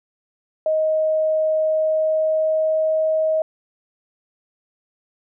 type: tone with pitch glide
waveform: sine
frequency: 627 to 631.4 Hz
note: D#5 to D#5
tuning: +13 to +25 cents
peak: -16 dBFS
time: 0.66-3.42 s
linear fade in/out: 2 ms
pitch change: +12 cents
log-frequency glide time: 1.6-3.08 s
effects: none